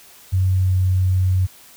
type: tone with pitch glide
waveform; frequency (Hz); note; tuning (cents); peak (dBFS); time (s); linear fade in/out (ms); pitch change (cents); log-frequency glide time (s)
sine; 93.5 to 92.75; F#2 to F#2; +19 to +5; -14; 0.32-1.47; 20; -14; 0.55-0.73
effects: white hiss -46 dBFS RMS until 1.76 s